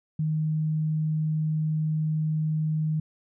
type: tone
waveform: sine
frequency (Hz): 155.6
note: D#3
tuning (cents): 0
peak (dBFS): -23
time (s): 0.19-3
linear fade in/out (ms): 5
effects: none